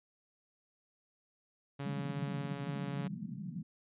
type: tone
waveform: sawtooth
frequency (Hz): 140.4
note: C#3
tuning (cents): +22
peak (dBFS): -34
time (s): 1.79-3.08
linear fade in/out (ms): 10
type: band-pass noise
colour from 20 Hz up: white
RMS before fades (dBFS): -41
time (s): 1.85-3.63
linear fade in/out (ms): 10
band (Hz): 140 to 210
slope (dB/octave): 48
effects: resampled to 8000 Hz